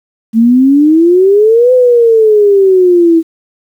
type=exponential two-way sweep; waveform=sine; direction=up then down; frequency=220 to 511 to 322.5 Hz; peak=-3 dBFS; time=0.33-3.23 s; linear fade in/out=50 ms; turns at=1.73 s; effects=7-bit